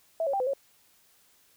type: tone with pitch steps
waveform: sine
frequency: 654 / 553 / 787 / 507 / 550 Hz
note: E5 / C#5 / G5 / B4 / C#5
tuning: -14 / -4 / +7 / +45 / -14 cents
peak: -25 dBFS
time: 0.2-0.535 s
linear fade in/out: 2 ms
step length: 67 ms
effects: white hiss -63 dBFS RMS until 1.56 s